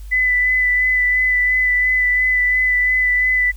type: tone with vibrato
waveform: sine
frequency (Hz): 1999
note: B6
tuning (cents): +20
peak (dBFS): -13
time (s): 0.11-3.52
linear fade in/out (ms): 20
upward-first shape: sine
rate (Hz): 2.9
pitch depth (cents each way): 15
effects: added 50 Hz sine -30 dBFS peak until 3.56 s + white hiss -51 dBFS RMS until 3.56 s